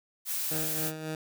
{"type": "noise", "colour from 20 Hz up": "blue", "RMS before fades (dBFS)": -32, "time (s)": [0.25, 0.92], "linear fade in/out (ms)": 50}
{"type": "tone with tremolo", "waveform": "15% pulse", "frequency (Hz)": 156.9, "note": "D#3", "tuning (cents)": 15, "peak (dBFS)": -26, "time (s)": [0.51, 1.15], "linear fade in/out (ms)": 2, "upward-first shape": "sine", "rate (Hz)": 3.7, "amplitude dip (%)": 50}
{"effects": []}